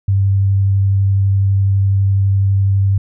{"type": "tone with vibrato", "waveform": "sine", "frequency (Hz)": 98, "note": "G2", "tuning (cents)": 0, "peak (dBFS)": -10, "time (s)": [0.08, 2.98], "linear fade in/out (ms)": 5, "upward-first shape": "sine", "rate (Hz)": 12, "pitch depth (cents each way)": 9, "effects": []}